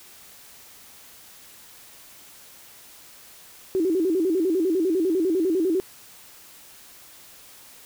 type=tone with vibrato; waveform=sine; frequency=349.2 Hz; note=F4; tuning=in tune; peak=-19 dBFS; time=3.75-5.8 s; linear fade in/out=0 ms; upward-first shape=square; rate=10 Hz; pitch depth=140 cents each way; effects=white hiss -48 dBFS RMS until 7.85 s